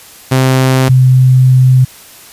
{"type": "tone pair in turn", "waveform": ["sawtooth", "sine"], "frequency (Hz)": [130.81, 128.86], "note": ["C3", "C3"], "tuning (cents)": [0, -26], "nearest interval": "unison", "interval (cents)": 26, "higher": "first", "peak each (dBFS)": -3, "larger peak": "neither", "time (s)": [[0.31, 0.89], [0.89, 1.85]], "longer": "second", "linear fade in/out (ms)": 10, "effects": ["white hiss -36 dBFS RMS until 2.32 s", "resampled to 32000 Hz"]}